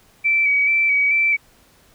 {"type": "tone with vibrato", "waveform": "sine", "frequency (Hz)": 2300, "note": "D7", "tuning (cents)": -37, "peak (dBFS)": -14, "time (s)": [0.24, 1.37], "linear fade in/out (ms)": 20, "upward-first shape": "square", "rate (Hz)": 2.3, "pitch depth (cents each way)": 24, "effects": ["pink hiss -54 dBFS RMS until 1.94 s"]}